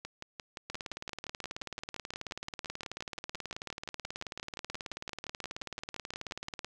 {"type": "two click trains", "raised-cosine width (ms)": 0.2, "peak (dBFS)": [-21, -23], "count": [111, 38], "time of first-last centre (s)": [[0.7, 6.646], [0.05, 6.485]], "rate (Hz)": [18.5, 5.75], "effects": []}